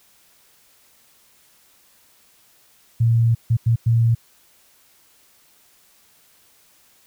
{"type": "tone bursts at uneven times", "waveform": "sine", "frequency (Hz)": 115.6, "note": "A#2", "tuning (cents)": -14, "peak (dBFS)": -13, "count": 4, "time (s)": [[3, 3.35], [3.5, 3.57], [3.66, 3.76], [3.86, 4.15]], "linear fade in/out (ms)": 10, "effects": ["white hiss -56 dBFS RMS until 7.06 s"]}